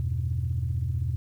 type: chord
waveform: sine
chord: E minor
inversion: none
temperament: equal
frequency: 82.41 / 98 / 123.47 Hz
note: E2 / G2 / B2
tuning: 0 / 0 / 0 cents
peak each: -28 / -31 / -28 dBFS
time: 0-1.16 s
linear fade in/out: 0 ms
effects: tanh soft clip ceiling -18 dBFS + 10-bit